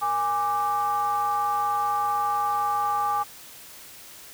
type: ring-modulated tone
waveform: triangle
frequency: 177.4 Hz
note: F3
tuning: 27 cents sharp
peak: -17 dBFS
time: 0.01-3.24 s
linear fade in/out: 20 ms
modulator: 1000 Hz
effects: white hiss -45 dBFS RMS until 4.33 s